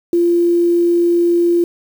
sine tone with quantisation, 344.9 Hz, F4, 22 cents flat, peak -10 dBFS, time 0.13-1.64 s, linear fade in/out 2 ms, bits 6, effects none

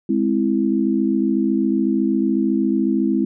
sine chord, Ab augmented, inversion none, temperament equal, 207.7 / 261.6 / 329.6 Hz, Ab3 / C4 / E4, 0 / 0 / 0 cents, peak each -20 dBFS, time 0.09-3.25 s, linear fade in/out 5 ms, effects none

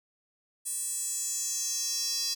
square tone with high-pass filter sweep, 370 Hz, F#4, in tune, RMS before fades -32 dBFS, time 0.65-2.35 s, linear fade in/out 20 ms, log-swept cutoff 8900 to 5000 Hz, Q 4.8, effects none

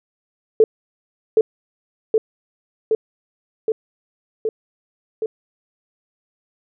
sine tone with echo, 440 Hz, A4, in tune, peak -7 dBFS, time 0.6-0.64 s, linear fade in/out 2 ms, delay 770 ms, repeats 6, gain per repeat -2 dB, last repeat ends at 5.26 s, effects none

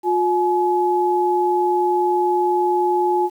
sine tone pair together, 357 / 849 Hz, F4 / G#5, +38 / +38 cents, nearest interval octave + minor third, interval 1500 cents, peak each -18 dBFS, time 0.03-3.3 s, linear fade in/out 50 ms, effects 8-bit

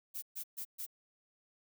violet noise bursts, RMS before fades -41 dBFS, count 4, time 0.14-0.866 s, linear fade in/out 20 ms, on 84 ms, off 130 ms, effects none

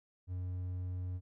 triangle tone, 90.8 Hz, F#2, 32 cents flat, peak -34 dBFS, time 0.27-1.21 s, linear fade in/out 50 ms, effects none

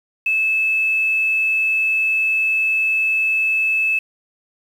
sine tone with quantisation, 2610 Hz, E7, 18 cents flat, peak -15 dBFS, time 0.26-3.99 s, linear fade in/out 5 ms, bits 7, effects none

